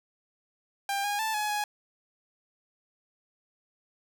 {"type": "tone with pitch steps", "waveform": "sawtooth", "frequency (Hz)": [796, 819, 880, 844, 834], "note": ["G5", "G#5", "A5", "G#5", "G#5"], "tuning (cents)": [26, -24, 0, 28, 7], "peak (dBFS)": -24, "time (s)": [0.89, 1.64], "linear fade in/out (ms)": 2, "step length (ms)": 150, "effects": []}